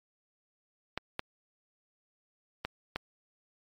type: clicks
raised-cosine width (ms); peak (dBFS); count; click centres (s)
0.3; -16; 4; 0.976 / 1.194 / 2.65 / 2.96
effects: MP3 96 kbps